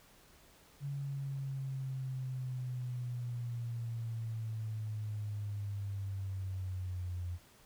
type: linear sweep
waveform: sine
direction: down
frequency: 141.4 to 87.31 Hz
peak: -36 dBFS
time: 0.8-7.39 s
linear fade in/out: 50 ms
effects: pink hiss -62 dBFS RMS until 7.65 s